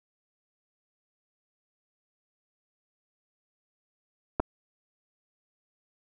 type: clicks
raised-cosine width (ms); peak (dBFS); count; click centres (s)
1; -12; 2; 4.398 / 4.401
effects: none